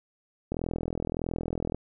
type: click train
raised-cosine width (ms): 2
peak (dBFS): -17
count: 52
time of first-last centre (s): 0.52-1.746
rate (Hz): 41.6
effects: none